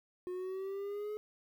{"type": "exponential sweep", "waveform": "triangle", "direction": "up", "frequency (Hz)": [359.6, 426.6], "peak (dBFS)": -35, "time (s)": [0.27, 1.17], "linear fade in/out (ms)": 0, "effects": ["11-bit"]}